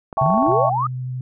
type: clicks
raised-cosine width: 1 ms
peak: -18 dBFS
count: 10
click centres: 0.128 / 0.171 / 0.221 / 0.262 / 0.303 / 0.342 / 0.378 / 0.426 / 0.465 / 0.518 s
type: chord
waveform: sine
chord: A dominant seventh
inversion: second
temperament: equal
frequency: 659.3 / 784 / 880 / 1108.7 Hz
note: E5 / G5 / A5 / C#6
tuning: 0 / 0 / 0 / 0 cents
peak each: -20 / -21 / -24 / -20 dBFS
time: 0.17-0.7 s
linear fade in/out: 10 ms
type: exponential sweep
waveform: sine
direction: up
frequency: 127.4 to 1289 Hz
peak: -18 dBFS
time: 0.21-0.87 s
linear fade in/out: 5 ms
type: tone with vibrato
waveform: sine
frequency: 127.2 Hz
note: C3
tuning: 48 cents flat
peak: -24 dBFS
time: 0.48-1.21 s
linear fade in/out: 2 ms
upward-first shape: triangle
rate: 12 Hz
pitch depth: 11 cents each way
effects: none